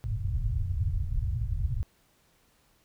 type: low-pass noise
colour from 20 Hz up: white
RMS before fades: -29 dBFS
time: 0.04-1.83 s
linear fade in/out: 0 ms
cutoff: 120 Hz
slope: 48 dB/octave
effects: pink hiss -66 dBFS RMS until 2.84 s